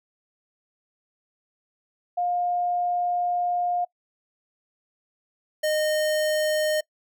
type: tone pair in turn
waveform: sine / square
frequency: 709 / 614.3 Hz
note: F5 / D#5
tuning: +26 / -22 cents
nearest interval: major second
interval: 248 cents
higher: first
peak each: -22 dBFS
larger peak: neither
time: 2.17-3.85 / 5.63-6.81 s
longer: first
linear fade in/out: 10 ms
effects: noise-tail reverb RT60 0.1 s tail -23 dB re dry